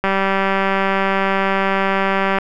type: click train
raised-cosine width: 0.5 ms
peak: -3 dBFS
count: 456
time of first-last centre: 0.04-2.385 s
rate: 194 Hz
effects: none